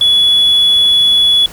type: tone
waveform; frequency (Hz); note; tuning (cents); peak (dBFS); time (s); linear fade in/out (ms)
triangle; 3400; G#7; +40; -4; 0.01-1.46; 2
effects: tanh soft clip ceiling -2 dBFS + pink hiss -33 dBFS RMS until 1.52 s